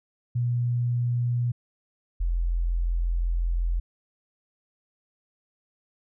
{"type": "tone pair in turn", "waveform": "sine", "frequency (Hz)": [121, 42.78], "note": ["B2", "F1"], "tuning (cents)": [-35, -35], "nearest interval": "octave + tritone", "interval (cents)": 1800, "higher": "first", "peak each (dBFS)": -22, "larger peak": "neither", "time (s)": [[0.35, 1.52], [2.2, 3.8]], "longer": "second", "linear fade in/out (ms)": 10, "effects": []}